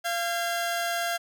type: tone pair together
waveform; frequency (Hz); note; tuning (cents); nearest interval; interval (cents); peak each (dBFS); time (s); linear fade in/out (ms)
sawtooth; 688 / 1617.6; F5 / G#6; -26 / -46; octave + minor third; 1480; -24 / -28; 0.04-1.18; 20
effects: none